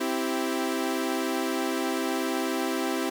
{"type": "chord", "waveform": "sawtooth", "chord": "C major", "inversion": "none", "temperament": "equal with one note detuned", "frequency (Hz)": [261.6, 329.6, 390.4], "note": ["C4", "E4", "G4"], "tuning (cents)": [0, 0, -7], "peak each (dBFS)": [-26, -26, -28], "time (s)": [0, 3.1], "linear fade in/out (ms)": 10, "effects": ["9-bit"]}